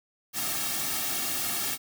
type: noise with comb filter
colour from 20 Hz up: white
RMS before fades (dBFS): -30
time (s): 0.33-1.78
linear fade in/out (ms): 50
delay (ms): 2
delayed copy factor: -0.75
effects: none